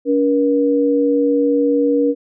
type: tone pair together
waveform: sine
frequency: 284.3 / 477.4 Hz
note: C#4 / A#4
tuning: +44 / +41 cents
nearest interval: major sixth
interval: 897 cents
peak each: -15 dBFS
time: 0.05-2.15 s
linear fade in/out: 50 ms
effects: none